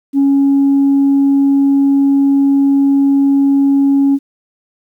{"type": "tone", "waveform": "sine", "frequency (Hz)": 277.2, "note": "C#4", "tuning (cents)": 0, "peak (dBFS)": -6, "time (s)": [0.13, 4.19], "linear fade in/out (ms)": 50, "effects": ["tanh soft clip ceiling -5 dBFS", "8-bit"]}